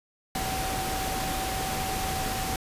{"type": "tone in noise", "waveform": "sine", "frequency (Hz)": 761, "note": "F#5", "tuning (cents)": 48, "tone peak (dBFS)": -32, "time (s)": [0.35, 2.56], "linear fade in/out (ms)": 2, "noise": "pink", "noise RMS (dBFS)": -31, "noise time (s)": [0.35, 2.56], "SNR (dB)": -4, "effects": ["resampled to 32000 Hz"]}